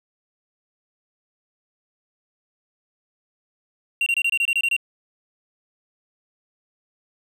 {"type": "tone bursts", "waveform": "triangle", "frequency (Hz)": 2758, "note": "F7", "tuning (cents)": -22, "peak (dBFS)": -16, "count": 10, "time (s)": [4.01, 4.765], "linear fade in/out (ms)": 2, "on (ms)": 53, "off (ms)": 25, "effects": []}